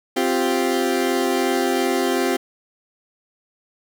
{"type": "chord", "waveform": "30% pulse", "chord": "C suspended fourth", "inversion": "none", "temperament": "equal", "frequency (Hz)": [261.6, 349.2, 392], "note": ["C4", "F4", "G4"], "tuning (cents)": [0, 0, 0], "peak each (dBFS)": -20, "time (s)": [0.16, 2.37], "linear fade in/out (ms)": 10, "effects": []}